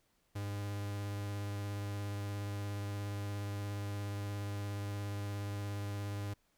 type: tone with vibrato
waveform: 45% pulse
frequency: 101.6 Hz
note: G#2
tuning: 38 cents flat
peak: -37 dBFS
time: 0.35-6.34 s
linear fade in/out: 10 ms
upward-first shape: square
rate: 17 Hz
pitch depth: 13 cents each way
effects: pink hiss -75 dBFS RMS until 6.57 s